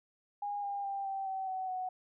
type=tone with pitch steps; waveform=sine; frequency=817 / 803.9 / 791 / 778.3 / 765.8 / 753.5 / 741.4 Hz; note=G#5 / G5 / G5 / G5 / G5 / F#5 / F#5; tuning=-29 / +43 / +15 / -13 / -41 / +31 / +3 cents; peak=-34 dBFS; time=0.42-1.89 s; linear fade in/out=5 ms; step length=210 ms; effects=none